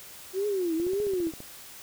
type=tone with vibrato; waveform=sine; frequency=366.1 Hz; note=F#4; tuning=18 cents flat; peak=-25 dBFS; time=0.33-1.32 s; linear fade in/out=50 ms; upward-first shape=triangle; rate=1.8 Hz; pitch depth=250 cents each way
type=click train; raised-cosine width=2 ms; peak=-29 dBFS; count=10; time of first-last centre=0.8-1.404 s; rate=14.9 Hz
effects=white hiss -46 dBFS RMS until 1.82 s